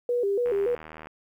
sine tone with vibrato, 440 Hz, A4, in tune, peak -22 dBFS, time 0.09-0.75 s, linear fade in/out 2 ms, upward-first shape square, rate 3.5 Hz, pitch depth 170 cents each way
click train, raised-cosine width 0.5 ms, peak -26 dBFS, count 49, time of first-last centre 0.46-1.071 s, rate 78.6 Hz
effects 10-bit

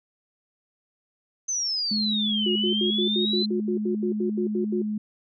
sine exponential two-way sweep, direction down then up, 6270 to 2863 to 4097 Hz, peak -24 dBFS, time 1.48-3.46 s, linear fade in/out 10 ms, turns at 2.51 s
sine tone, 212.2 Hz, G#3, 38 cents sharp, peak -25 dBFS, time 1.91-4.98 s, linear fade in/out 5 ms
sine tone bursts, 360 Hz, F#4, 47 cents flat, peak -24 dBFS, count 14, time 2.46-4.82 s, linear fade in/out 5 ms, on 98 ms, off 76 ms
effects none

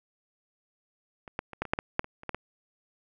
clicks, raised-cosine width 0.5 ms, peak -28 / -15 / -26 / -14 / -24 / -9 / -15 / -8 / -26 / -30 / -17 / -18 dBFS, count 12, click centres 1.278 / 1.391 / 1.533 / 1.62 / 1.653 / 1.735 / 1.789 / 1.994 / 2.044 / 2.234 / 2.293 / 2.346 s, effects none

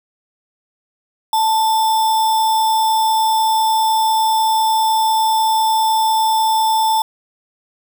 sine tone with sample-and-hold, 883 Hz, A5, 6 cents sharp, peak -12 dBFS, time 1.33-7.02 s, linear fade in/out 2 ms, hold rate 4410 Hz, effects none

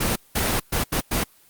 pink noise bursts at uneven times, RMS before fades -22 dBFS, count 5, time 0-0.16 / 0.35-0.6 / 0.72-0.84 / 0.92-1.01 / 1.11-1.24 s, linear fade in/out 10 ms, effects white hiss -55 dBFS RMS until 1.49 s + Opus 24 kbps

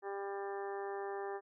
harmonic tone, 198.5 Hz, G3, 22 cents sharp, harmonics 2 / 3 / 4 / 5 / 6 / 7 / 8 / 9, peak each -40 / -52 / -44 / -52 / -51 / -60 / -55 / -53 dBFS, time 0.02-1.41 s, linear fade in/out 50 ms, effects none

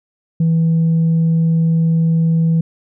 sine tone, 163.8 Hz, E3, 11 cents flat, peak -9 dBFS, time 0.4-2.61 s, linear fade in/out 5 ms, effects tanh soft clip ceiling -9 dBFS

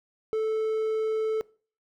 triangle tone, 438.3 Hz, A4, 7 cents flat, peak -22 dBFS, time 0.33-1.41 s, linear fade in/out 0 ms, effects noise-tail reverb RT60 0.4 s tail -22 dB re dry

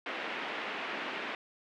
white band-pass noise, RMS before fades -38 dBFS, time 0.06-1.35 s, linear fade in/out 2 ms, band 220 to 2700 Hz, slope 24 dB/octave, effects none

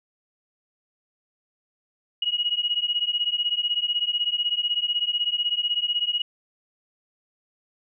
sine beating tone pair, 2890 / 2906 Hz, F#7 / F#7, -41 / -32 cents, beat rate 16 Hz, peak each -25 dBFS, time 2.22-6.22 s, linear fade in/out 5 ms, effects none

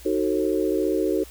sine chord, D# diminished seventh, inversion none, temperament just, 311.1 / 373.4 / 448 / 537.6 Hz, D#4 / F#4 / A4 / C5, 0 / +16 / +31 / +47 cents, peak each -25 / -24 / -26 / -29 dBFS, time 0.05-1.24 s, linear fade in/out 10 ms, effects added 60 Hz sine -44 dBFS peak until 1.3 s + white hiss -47 dBFS RMS until 1.3 s

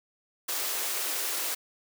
white high-pass noise, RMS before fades -31 dBFS, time 0.48-1.55 s, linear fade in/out 10 ms, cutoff 300 Hz, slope 48 dB/octave, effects none

